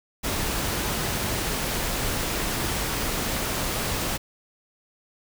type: noise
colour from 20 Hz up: pink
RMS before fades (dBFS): -27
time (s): 0.23-4.18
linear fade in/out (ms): 20
effects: none